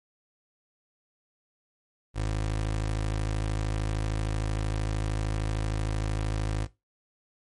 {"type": "tone", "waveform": "25% pulse", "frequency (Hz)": 53.1, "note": "G#1", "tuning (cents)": 39, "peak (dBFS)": -23, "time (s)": [2.14, 6.68], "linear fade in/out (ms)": 50, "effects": ["noise-tail reverb RT60 0.2 s tail -17 dB re dry", "MP3 48 kbps"]}